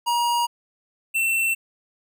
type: tone pair in turn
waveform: square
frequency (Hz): 951 / 2690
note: A#5 / E7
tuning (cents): +34 / +34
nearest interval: octave + tritone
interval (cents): 1800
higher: second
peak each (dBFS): -20 / -20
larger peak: neither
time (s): 0.06-0.47 / 1.14-1.55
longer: neither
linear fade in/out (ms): 20
effects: none